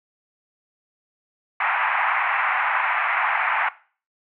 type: band-pass noise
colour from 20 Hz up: pink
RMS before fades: -22 dBFS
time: 1.6-3.69 s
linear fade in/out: 5 ms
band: 780 to 2400 Hz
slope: 48 dB/octave
effects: noise-tail reverb RT60 0.4 s tail -18 dB re dry